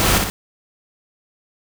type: noise with echo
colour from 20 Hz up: pink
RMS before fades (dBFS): -17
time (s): 0-0.18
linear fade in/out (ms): 0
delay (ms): 60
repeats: 2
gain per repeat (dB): -4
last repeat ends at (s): 0.3
effects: none